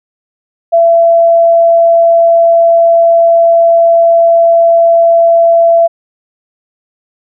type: tone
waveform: sine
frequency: 672 Hz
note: E5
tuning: 33 cents sharp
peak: -3 dBFS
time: 0.72-5.88 s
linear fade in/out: 20 ms
effects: none